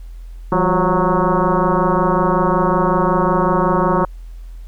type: tone with frequency modulation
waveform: sine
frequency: 376.7 Hz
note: F#4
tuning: 31 cents sharp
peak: -12 dBFS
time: 0.52-4.05 s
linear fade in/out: 2 ms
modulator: 182 Hz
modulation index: 4.7
effects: added 42 Hz sine -30 dBFS peak until 4.67 s + pink hiss -56 dBFS RMS until 4.67 s